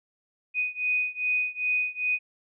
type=beating tone pair; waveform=sine; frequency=2489 / 2491.5 Hz; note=D#7 / D#7; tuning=0 / +2 cents; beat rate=2.5 Hz; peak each=-27 / -28 dBFS; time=0.54-2.19 s; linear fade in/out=50 ms; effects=none